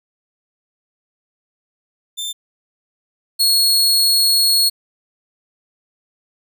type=tone pair in turn; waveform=sawtooth; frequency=3568 / 4326 Hz; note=A7 / C#8; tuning=+23 / -43 cents; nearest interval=minor third; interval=334 cents; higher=second; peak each=-20 / -9 dBFS; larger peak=second; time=2.17-2.33 / 3.39-4.7 s; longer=second; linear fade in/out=20 ms; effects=none